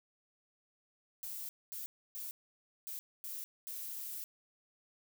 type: noise bursts at uneven times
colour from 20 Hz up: violet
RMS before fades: -43 dBFS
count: 6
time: 1.23-1.49 / 1.72-1.86 / 2.15-2.31 / 2.87-2.99 / 3.24-3.44 / 3.67-4.24 s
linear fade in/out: 0 ms
effects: none